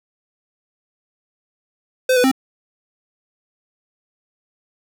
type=tone with pitch steps; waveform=square; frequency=513 / 496.2 / 263.9 Hz; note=C5 / B4 / C4; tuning=-34 / +8 / +15 cents; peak=-13 dBFS; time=2.09-2.315 s; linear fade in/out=5 ms; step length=75 ms; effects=none